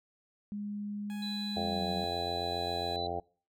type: tone with pitch glide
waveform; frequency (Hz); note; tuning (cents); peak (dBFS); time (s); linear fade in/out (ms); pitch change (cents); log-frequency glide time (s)
sine; 205.9 to 187.72; G#3 to F#3; -15 to +25; -35; 0.52-2.04; 0; -160; 1.64-1.85
type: tone with tremolo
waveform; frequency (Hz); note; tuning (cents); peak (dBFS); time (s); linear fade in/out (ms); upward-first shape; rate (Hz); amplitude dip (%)
15% pulse; 833; G#5; +5; -40; 1.1-2.96; 0; triangle; 1.4; 30
type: tone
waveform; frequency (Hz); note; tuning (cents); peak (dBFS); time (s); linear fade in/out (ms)
sine; 3987; B7; +16; -38; 1.22-3.07; 5
type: harmonic tone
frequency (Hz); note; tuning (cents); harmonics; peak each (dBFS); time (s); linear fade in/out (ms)
87.31; F2; 0; 1 / 2 / 3 / 4 / 5 / 6 / 7 / 8 / 9; -43 / -47 / -48 / -43 / -40 / -46 / -42 / -38 / -38; 1.56-3.2; 5
effects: noise-tail reverb RT60 0.4 s tail -23 dB re dry